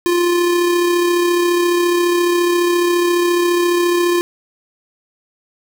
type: tone with amplitude modulation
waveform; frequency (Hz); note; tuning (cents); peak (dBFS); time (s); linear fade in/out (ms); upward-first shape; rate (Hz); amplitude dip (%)
square; 349.3; F4; 0; -12; 0.06-4.21; 0; sine; 34.5; 30
effects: none